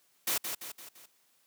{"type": "noise with echo", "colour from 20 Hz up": "white", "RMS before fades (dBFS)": -30, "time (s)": [0.27, 0.38], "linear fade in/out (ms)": 5, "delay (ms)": 170, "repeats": 4, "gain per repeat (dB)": -6, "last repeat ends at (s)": 1.06, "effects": ["white hiss -69 dBFS RMS until 1.46 s", "high-pass 150 Hz 12 dB/octave"]}